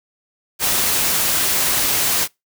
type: noise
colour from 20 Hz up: white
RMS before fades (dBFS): -18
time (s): 0.59-2.28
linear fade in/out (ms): 50
effects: noise-tail reverb RT60 0.2 s tail -25 dB re dry